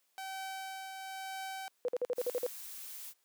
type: tone with tremolo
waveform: sawtooth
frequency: 768 Hz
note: G5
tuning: 36 cents flat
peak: -35 dBFS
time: 0.18-1.68 s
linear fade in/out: 0 ms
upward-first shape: triangle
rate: 1 Hz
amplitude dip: 40%
type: tone bursts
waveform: sine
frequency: 493.9 Hz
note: B4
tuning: in tune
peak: -29 dBFS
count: 8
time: 1.85-2.464 s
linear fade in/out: 0 ms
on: 33 ms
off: 50 ms
type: noise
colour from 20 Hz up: blue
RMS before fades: -46 dBFS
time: 2.15-3.14 s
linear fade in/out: 50 ms
effects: white hiss -75 dBFS RMS until 3.24 s + high-pass 300 Hz 12 dB/octave